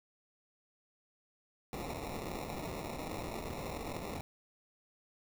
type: noise with sample-and-hold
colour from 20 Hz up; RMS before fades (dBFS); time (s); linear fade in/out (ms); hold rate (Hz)
white; -41; 1.73-4.21; 0; 1575
effects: none